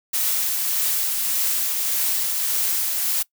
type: noise with tremolo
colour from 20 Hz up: blue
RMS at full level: -21 dBFS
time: 0.13-3.23 s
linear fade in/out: 10 ms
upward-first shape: triangle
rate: 1.7 Hz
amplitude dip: 30%
effects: noise-tail reverb RT60 0.1 s tail -21 dB re dry